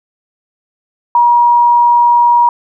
sine tone, 955 Hz, A#5, 42 cents sharp, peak -5 dBFS, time 1.15-2.49 s, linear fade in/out 2 ms, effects none

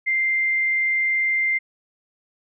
sine tone, 2093 Hz, C7, in tune, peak -18 dBFS, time 0.06-1.59 s, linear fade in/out 20 ms, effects none

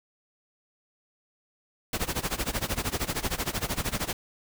pink noise with tremolo, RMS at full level -27 dBFS, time 1.93-4.13 s, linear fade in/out 2 ms, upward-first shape sine, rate 13 Hz, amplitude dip 90%, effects none

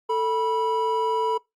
triangle tone pair together, 442.8 / 977 Hz, A4 / B5, +11 / -19 cents, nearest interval octave + major second, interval 1370 cents, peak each -22 dBFS, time 0.09-1.38 s, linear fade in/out 10 ms, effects noise-tail reverb RT60 0.2 s tail -25 dB re dry + Opus 48 kbps

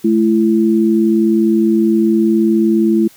sine tone pair together, 216.3 / 335.7 Hz, A3 / E4, -29 / +32 cents, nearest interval minor sixth, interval 761 cents, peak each -12 dBFS, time 0.04-3.08 s, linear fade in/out 10 ms, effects white hiss -45 dBFS RMS until 3.16 s

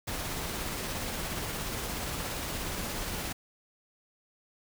pink noise with tremolo, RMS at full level -34 dBFS, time 0.07-3.33 s, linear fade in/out 10 ms, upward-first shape triangle, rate 17 Hz, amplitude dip 25%, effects none

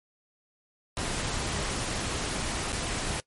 pink noise with dropouts, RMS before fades -31 dBFS, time 0.97-3.2 s, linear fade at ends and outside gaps 0 ms, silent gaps 2.72-2.728 s, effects noise-tail reverb RT60 0.1 s tail -21 dB re dry + MP3 48 kbps

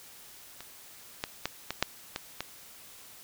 clicks, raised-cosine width 0.2 ms, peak -25 / -13 / -12 / -14 / -6 / -15 / -15 dBFS, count 7, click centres 0.606 / 1.239 / 1.456 / 1.706 / 1.826 / 2.161 / 2.406 s, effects white hiss -51 dBFS RMS until 3.23 s

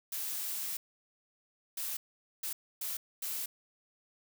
blue noise bursts at uneven times, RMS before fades -37 dBFS, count 5, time 0.12-0.77 / 1.77-1.97 / 2.43-2.53 / 2.81-2.97 / 3.22-3.46 s, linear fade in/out 5 ms, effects none

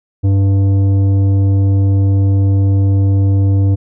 triangle tone with tanh clipping, 98 Hz, G2, in tune, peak -10 dBFS, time 0.23-3.76 s, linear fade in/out 20 ms, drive 14 dB, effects none

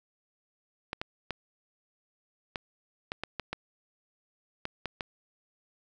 clicks, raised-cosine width 0.3 ms, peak -17 dBFS, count 11, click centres 0.931 / 1.015 / 1.307 / 2.558 / 3.119 / 3.236 / 3.397 / 3.53 / 4.654 / 4.857 / 5.008 s, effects none

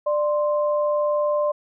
sine tone pair together, 593.4 / 1046.5 Hz, D5 / C6, +18 / 0 cents, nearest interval minor seventh, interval 982 cents, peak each -19 / -27 dBFS, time 0.06-1.52 s, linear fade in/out 10 ms, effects none

